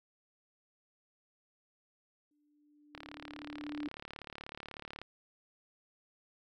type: tone with exponential growth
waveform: sine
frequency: 295.8 Hz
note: D4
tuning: 13 cents sharp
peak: -35 dBFS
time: 2.31-3.88 s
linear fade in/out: 2 ms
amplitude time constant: 340 ms
type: click train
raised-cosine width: 0.3 ms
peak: -28 dBFS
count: 76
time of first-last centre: 2.95-5.016 s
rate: 36.3 Hz
effects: none